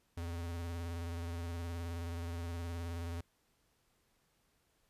square tone with vibrato, 85 Hz, F2, 46 cents flat, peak -39 dBFS, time 0.17-3.21 s, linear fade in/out 5 ms, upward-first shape square, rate 19 Hz, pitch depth 31 cents each way, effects pink hiss -75 dBFS RMS until 4.89 s + resampled to 32000 Hz

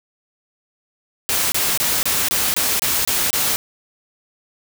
white noise bursts, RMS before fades -19 dBFS, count 9, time 1.29-3.56 s, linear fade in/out 0 ms, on 230 ms, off 25 ms, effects none

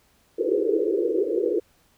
white band-pass noise, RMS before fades -23 dBFS, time 0.38-1.6 s, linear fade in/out 10 ms, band 320 to 500 Hz, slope 96 dB/octave, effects pink hiss -62 dBFS RMS until 1.97 s

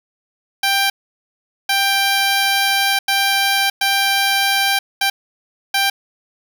10% pulse tone bursts at uneven times, 788 Hz, G5, 9 cents sharp, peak -6 dBFS, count 6, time 0.63-0.9 / 1.69-2.99 / 3.08-3.7 / 3.81-4.79 / 5.01-5.1 / 5.74-5.9 s, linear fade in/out 5 ms, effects none

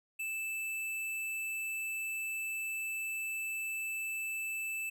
sine tone with hard clipping, 2637 Hz, E7, in tune, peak -36 dBFS, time 0.19-4.9 s, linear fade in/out 10 ms, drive 18 dB, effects none

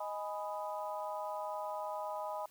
harmonic tone with a mistuned harmonic, 207.7 Hz, G#3, in tune, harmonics 3 / 4 / 5 / 6, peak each -41 / -42 / -42 / -48 dBFS, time 0-2.46 s, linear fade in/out 5 ms, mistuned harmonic 5, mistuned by -77 cents, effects white hiss -64 dBFS RMS until 2.5 s

